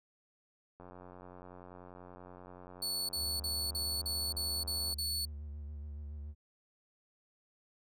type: click train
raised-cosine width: 1 ms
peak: -37 dBFS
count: 374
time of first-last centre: 0.8-4.926 s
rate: 90.4 Hz
type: tone bursts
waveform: sawtooth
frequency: 4435 Hz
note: C#8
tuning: in tune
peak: -31 dBFS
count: 8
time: 2.82-5.253 s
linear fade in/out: 5 ms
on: 270 ms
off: 39 ms
type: tone with vibrato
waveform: triangle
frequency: 73.42 Hz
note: D2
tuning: in tune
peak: -39 dBFS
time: 3.15-6.35 s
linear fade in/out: 50 ms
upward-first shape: sine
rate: 7.1 Hz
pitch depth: 50 cents each way
effects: none